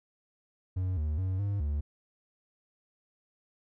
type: tone with pitch steps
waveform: triangle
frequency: 92.5 / 76.2 / 93.8 / 100.8 / 73.1 Hz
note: F#2 / D#2 / F#2 / G2 / D2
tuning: 0 / -36 / +24 / +49 / -7 cents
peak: -26 dBFS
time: 0.76-1.81 s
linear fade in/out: 10 ms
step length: 210 ms
effects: none